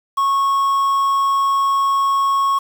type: tone with quantisation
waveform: triangle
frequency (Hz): 1100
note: C#6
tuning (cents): -14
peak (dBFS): -12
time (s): 0.17-2.59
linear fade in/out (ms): 10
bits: 6
effects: none